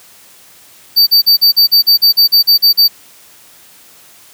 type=tone bursts; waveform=square; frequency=4614 Hz; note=D8; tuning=31 cents flat; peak=-5 dBFS; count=13; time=0.96-2.882 s; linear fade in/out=20 ms; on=110 ms; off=41 ms; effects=white hiss -42 dBFS RMS until 4.33 s + high-pass 60 Hz 12 dB/octave